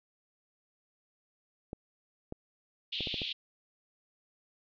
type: clicks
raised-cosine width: 2 ms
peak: -25 dBFS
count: 6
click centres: 1.731 / 2.324 / 3.007 / 3.072 / 3.142 / 3.218 s
type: band-pass noise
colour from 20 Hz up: pink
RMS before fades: -37 dBFS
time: 2.92-3.33 s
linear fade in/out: 10 ms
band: 2800 to 3900 Hz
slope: 48 dB/octave
effects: none